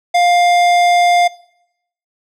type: tone with tanh clipping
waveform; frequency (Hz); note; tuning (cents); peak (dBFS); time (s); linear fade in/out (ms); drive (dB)
sine; 703; F5; +11; -11; 0.14-1.28; 10; 18
effects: noise-tail reverb RT60 0.8 s tail -22 dB re dry